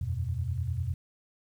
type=chord; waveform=sine; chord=E suspended second; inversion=none; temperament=equal; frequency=82.41 / 92.5 / 123.47 Hz; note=E2 / F#2 / B2; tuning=0 / 0 / 0 cents; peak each=-33 dBFS; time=0.01-0.94 s; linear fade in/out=5 ms; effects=10-bit